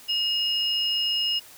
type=tone pair together; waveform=sine; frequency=2864 / 5142 Hz; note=F7 / E8; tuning=+43 / -44 cents; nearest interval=minor seventh; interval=1013 cents; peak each=-23 / -29 dBFS; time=0.08-1.4 s; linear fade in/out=20 ms; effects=white hiss -48 dBFS RMS until 1.57 s